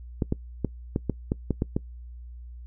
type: clicks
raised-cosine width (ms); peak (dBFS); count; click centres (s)
3; -11; 9; 0.222 / 0.324 / 0.647 / 0.961 / 1.097 / 1.319 / 1.507 / 1.621 / 1.765
effects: noise-tail reverb RT60 0.1 s tail -22 dB re dry + added 60 Hz sine -39 dBFS peak until 2.66 s